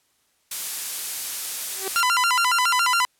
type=noise; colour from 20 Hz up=blue; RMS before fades=-26 dBFS; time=0.51-2.01 s; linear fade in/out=5 ms
type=tone with exponential growth; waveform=sawtooth; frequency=384.6 Hz; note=G4; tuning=33 cents flat; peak=-21 dBFS; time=1.7-1.88 s; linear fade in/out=2 ms; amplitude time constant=39 ms
type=tone with vibrato; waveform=sawtooth; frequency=1177 Hz; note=D6; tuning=3 cents sharp; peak=-14 dBFS; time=1.96-3.05 s; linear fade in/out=0 ms; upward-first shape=square; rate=7.2 Hz; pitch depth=280 cents each way
effects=white hiss -66 dBFS RMS until 3.19 s + low-pass 12000 Hz 12 dB/octave